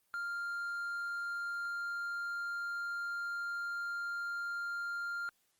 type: tone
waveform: triangle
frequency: 1396.9 Hz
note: F6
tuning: in tune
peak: -34 dBFS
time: 0.14-5.29 s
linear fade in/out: 0 ms
effects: white hiss -75 dBFS RMS until 5.59 s + Opus 24 kbps